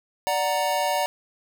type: chord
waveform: square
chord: D augmented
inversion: none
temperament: equal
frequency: 587.3 / 740 / 932.3 Hz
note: D5 / F#5 / A#5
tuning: 0 / 0 / 0 cents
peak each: -27 dBFS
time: 0.27-1.06 s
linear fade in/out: 0 ms
effects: none